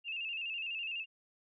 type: tone with vibrato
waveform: sine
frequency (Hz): 2700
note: E7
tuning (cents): +41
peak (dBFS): -36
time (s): 0.04-1.06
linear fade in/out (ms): 50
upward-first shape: square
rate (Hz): 12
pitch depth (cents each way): 58
effects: none